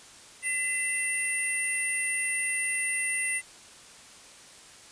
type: tone cluster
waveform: sine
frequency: 2018 / 2698 / 9090 Hz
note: B6 / E7 / C#9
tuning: +37 / +40 / +42 cents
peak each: -29 / -35 / -30 dBFS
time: 0.42-3.42 s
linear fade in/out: 50 ms
effects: white hiss -50 dBFS RMS until 4.91 s + resampled to 22050 Hz